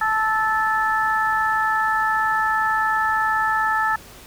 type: harmonic tone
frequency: 437.2 Hz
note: A4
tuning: 11 cents flat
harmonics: 2 / 3 / 4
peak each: -22 / -22 / -22 dBFS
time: 0.01-3.96 s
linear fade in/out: 5 ms
effects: pink hiss -43 dBFS RMS until 4.26 s